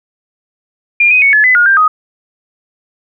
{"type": "tone with pitch steps", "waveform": "sine", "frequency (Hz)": [2405, 2505, 2220, 1715, 2012, 1433, 1586, 1252], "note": ["D7", "D#7", "C#7", "A6", "B6", "F6", "G6", "D#6"], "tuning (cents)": [41, 11, 2, -45, 32, 44, 20, 10], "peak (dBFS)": -5, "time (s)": [1, 1.88], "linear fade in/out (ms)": 5, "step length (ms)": 110, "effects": []}